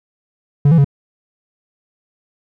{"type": "tone with pitch steps", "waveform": "triangle", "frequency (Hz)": [143.1, 166.4, 140.2], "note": ["D3", "E3", "C#3"], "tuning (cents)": [-45, 17, 20], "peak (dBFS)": -5, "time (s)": [0.65, 0.845], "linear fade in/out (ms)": 5, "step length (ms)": 65, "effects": []}